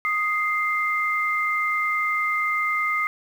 sine tone pair together, 1244.5 / 2093 Hz, D#6 / C7, 0 / 0 cents, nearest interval major sixth, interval 900 cents, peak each -24 / -23 dBFS, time 0.05-3.07 s, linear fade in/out 0 ms, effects 8-bit

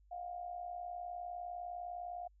sine tone with amplitude modulation, 708 Hz, F5, 23 cents sharp, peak -38 dBFS, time 0.11-2.28 s, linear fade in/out 10 ms, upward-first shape sine, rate 59.9 Hz, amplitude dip 65%, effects added 50 Hz sine -63 dBFS peak until 2.4 s

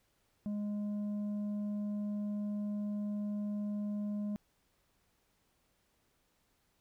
sine tone with tanh clipping, 206.9 Hz, G#3, 6 cents flat, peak -35 dBFS, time 0.46-4.36 s, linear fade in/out 0 ms, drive 5 dB, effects pink hiss -75 dBFS RMS until 6.8 s

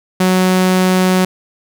sawtooth tone, 185 Hz, F#3, in tune, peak -6 dBFS, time 0.2-1.25 s, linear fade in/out 5 ms, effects none

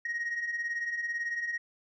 sine beating tone pair, 1864 / 1882 Hz, A#6 / A#6, -1 / +16 cents, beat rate 18 Hz, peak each -36 / -30 dBFS, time 0.05-1.58 s, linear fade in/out 5 ms, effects tanh soft clip ceiling -28 dBFS

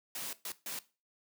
white noise bursts at uneven times, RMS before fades -40 dBFS, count 3, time 0.15-0.33 / 0.45-0.52 / 0.66-0.79 s, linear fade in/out 2 ms, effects noise-tail reverb RT60 0.3 s tail -17 dB re dry + high-pass 150 Hz 12 dB/octave

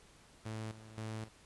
sawtooth tone with tremolo, 110 Hz, A2, in tune, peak -36 dBFS, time 0.45-1.29 s, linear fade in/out 10 ms, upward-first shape square, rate 1.9 Hz, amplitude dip 75%, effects pink hiss -62 dBFS RMS until 1.45 s + resampled to 24000 Hz

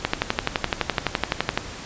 click train, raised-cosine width 0.3 ms, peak -3 dBFS, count 19, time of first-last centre 0.05-1.575 s, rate 11.8 Hz, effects pink hiss -36 dBFS RMS until 1.85 s + resampled to 16000 Hz

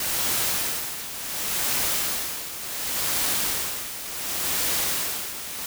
white noise with tremolo, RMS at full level -24 dBFS, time 0-5.66 s, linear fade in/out 2 ms, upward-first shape sine, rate 0.69 Hz, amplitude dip 70%, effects none

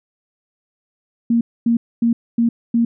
sine tone bursts, 233.1 Hz, A#3, in tune, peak -12 dBFS, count 5, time 1.3-2.85 s, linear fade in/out 5 ms, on 110 ms, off 250 ms, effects none

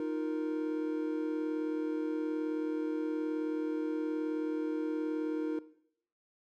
triangle chord, Eb suspended second, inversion none, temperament just, 311.1 / 350 / 466.7 Hz, Eb4 / F4 / Bb4, 0 / +4 / +2 cents, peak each -32 / -38 / -36 dBFS, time 0-5.59 s, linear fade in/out 2 ms, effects noise-tail reverb RT60 0.7 s tail -17 dB re dry

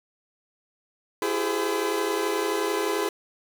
40% pulse tone cluster, 334.4 / 389.8 / 421.3 / 518 / 1011 Hz, E4 / G4 / G#4 / C5 / B5, +25 / -10 / +25 / -17 / +40 cents, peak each -30 / -30 / -27 / -34 / -31 dBFS, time 1.22-3.09 s, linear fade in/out 2 ms, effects none

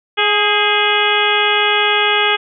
harmonic tone with a mistuned harmonic, 417.8 Hz, G#4, 10 cents sharp, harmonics 1 / 2 / 3 / 4 / 5 / 6 / 7 / 8, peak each -20 / -20 / -20 / -20 / -20 / -20 / -20 / -20 dBFS, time 0.17-2.37 s, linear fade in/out 20 ms, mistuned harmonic 4, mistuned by -54 cents, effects none

